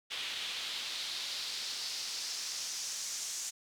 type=noise with band-pass filter sweep; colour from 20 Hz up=pink; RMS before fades=-39 dBFS; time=0.1-3.51 s; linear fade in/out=20 ms; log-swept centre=3200 to 6700 Hz; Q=2.5; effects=none